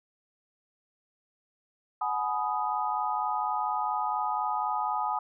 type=chord; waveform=sine; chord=G# minor seventh; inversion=third; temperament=equal with one note detuned; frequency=740 / 844.2 / 987.8 / 1244.5 Hz; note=F#5 / G#5 / B5 / D#6; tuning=0 / +28 / 0 / 0 cents; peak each=-35 / -30 / -34 / -32 dBFS; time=2.01-5.19 s; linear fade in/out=5 ms; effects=none